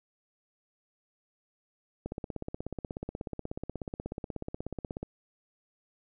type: click train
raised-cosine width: 2 ms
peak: -22 dBFS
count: 50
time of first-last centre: 2.06-5.03 s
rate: 16.5 Hz
effects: none